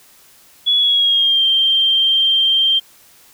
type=tone with pitch glide; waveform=sine; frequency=3388 to 3161 Hz; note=G#7 to G7; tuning=+34 to +14 cents; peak=-11 dBFS; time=0.66-2.8 s; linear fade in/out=20 ms; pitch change=-120 cents; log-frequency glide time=0.78-1.44 s; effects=white hiss -48 dBFS RMS until 3.33 s